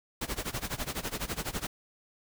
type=noise with tremolo; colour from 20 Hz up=pink; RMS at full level=-32 dBFS; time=0.21-1.67 s; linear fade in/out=5 ms; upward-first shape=sine; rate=12 Hz; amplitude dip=90%; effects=none